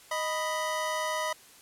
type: tone pair together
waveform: 25% pulse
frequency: 622.3 / 987.8 Hz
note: D#5 / B5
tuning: 0 / 0 cents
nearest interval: minor sixth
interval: 800 cents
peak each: -28 dBFS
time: 0.11-1.33 s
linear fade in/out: 5 ms
effects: white hiss -54 dBFS RMS until 1.61 s + low-pass 12000 Hz 12 dB/octave